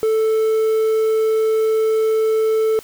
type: tone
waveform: triangle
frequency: 440 Hz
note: A4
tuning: in tune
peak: -12 dBFS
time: 0.03-2.79 s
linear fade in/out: 0 ms
effects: white hiss -42 dBFS RMS until 2.83 s